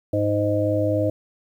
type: harmonic tone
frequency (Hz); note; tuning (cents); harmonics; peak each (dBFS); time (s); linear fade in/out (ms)
103.6; G#2; -4; 1 / 3 / 5 / 6; -24 / -24 / -24 / -24; 0.13-1.1; 5
effects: 9-bit